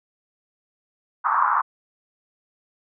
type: band-pass noise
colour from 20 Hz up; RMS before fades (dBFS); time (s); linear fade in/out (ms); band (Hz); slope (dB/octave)
white; -20; 1.24-1.62; 20; 930 to 1300; 48
effects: none